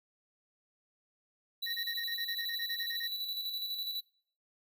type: tone with tremolo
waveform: square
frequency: 3951 Hz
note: B7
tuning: in tune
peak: -34 dBFS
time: 1.62-4.01 s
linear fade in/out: 10 ms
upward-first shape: square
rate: 12 Hz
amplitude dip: 40%
type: tone bursts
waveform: triangle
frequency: 1860 Hz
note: A#6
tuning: 4 cents flat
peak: -36 dBFS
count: 14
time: 1.66-3.073 s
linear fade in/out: 10 ms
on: 74 ms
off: 29 ms
effects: noise-tail reverb RT60 0.6 s tail -25 dB re dry